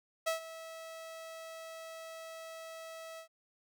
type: tone with ADSR envelope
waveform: sawtooth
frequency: 650 Hz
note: E5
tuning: 24 cents flat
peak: -25 dBFS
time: 0.26-3.28 s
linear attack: 16 ms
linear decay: 120 ms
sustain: -16 dB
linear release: 93 ms
effects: none